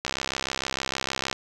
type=click train; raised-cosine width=0.2 ms; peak=-9 dBFS; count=86; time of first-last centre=0.05-1.328 s; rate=66.5 Hz; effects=none